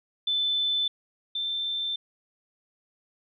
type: tone pair in turn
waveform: sine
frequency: 3520 / 3557 Hz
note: A7 / A7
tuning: 0 / +18 cents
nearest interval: unison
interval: 18 cents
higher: second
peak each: -23 / -27 dBFS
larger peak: first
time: 0.27-0.88 / 1.35-1.96 s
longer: neither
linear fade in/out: 5 ms
effects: none